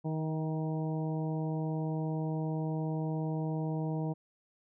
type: harmonic tone with a mistuned harmonic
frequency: 157.3 Hz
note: D#3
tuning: 19 cents sharp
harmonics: 1 / 2 / 3 / 4 / 5 / 6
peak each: -32 / -38 / -42 / -44 / -46 / -48 dBFS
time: 0.04-4.14 s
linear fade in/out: 20 ms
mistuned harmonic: 4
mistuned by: +24 cents
effects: none